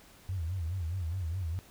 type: tone with vibrato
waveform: sine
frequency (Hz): 87.4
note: F2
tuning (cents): +2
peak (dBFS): -31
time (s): 0.29-1.59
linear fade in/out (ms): 0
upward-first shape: sine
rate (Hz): 4.8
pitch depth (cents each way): 170
effects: pink hiss -57 dBFS RMS until 1.7 s